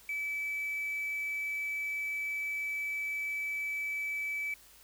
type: tone with hard clipping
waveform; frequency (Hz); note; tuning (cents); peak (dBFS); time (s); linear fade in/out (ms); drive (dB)
triangle; 2303; D7; -34; -33; 0.09-4.54; 2; 4
effects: added 50 Hz sine -68 dBFS peak until 4.83 s + white hiss -58 dBFS RMS until 4.83 s